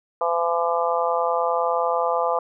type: harmonic tone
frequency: 169.6 Hz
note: E3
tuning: 50 cents sharp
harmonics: 3 / 4 / 5 / 6 / 7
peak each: -24 / -25 / -26 / -27 / -27 dBFS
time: 0.21-2.39 s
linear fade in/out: 2 ms
effects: none